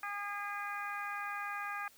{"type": "harmonic tone", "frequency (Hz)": 407.2, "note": "G#4", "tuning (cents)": -34, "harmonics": [2, 3, 4, 5, 6], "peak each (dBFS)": [-44, -41, -42, -47, -47], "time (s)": [0.03, 1.88], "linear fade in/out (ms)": 2, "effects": ["white hiss -62 dBFS RMS until 1.97 s"]}